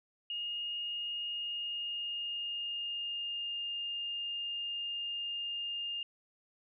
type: tone with pitch glide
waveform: sine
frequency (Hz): 2851 to 2818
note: F7 to F7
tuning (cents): +35 to +15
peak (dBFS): -35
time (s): 0.3-6.03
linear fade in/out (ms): 2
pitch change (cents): -20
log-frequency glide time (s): 1.21-3.62
effects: none